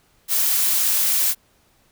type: noise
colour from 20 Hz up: blue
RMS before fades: -19 dBFS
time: 0.28-1.35 s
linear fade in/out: 50 ms
effects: pink hiss -60 dBFS RMS until 1.91 s